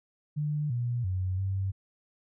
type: tone with pitch steps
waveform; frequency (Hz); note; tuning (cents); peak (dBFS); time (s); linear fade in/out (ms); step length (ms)
sine; 149.2 / 120.8 / 92.8 / 96.4; D3 / B2 / F#2 / G2; +28 / -38 / +6 / -28; -27; 0.36-1.72; 20; 340
effects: none